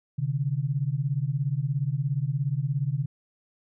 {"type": "beating tone pair", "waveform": "sine", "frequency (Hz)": [130.81, 147.81], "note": ["C3", "D3"], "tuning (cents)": [0, 11], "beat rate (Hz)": 17, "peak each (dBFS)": -27, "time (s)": [0.18, 3.06], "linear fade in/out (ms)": 10, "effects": []}